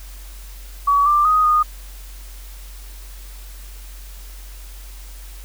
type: tone with pitch steps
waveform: sine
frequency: 1135 / 1184 / 1249 / 1229 Hz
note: C#6 / D6 / D#6 / D#6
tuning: +41 / +14 / +6 / -22 cents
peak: -12 dBFS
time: 0.87-1.63 s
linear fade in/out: 10 ms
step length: 190 ms
effects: added 46 Hz sine -34 dBFS peak until 5.44 s + white hiss -44 dBFS RMS until 5.44 s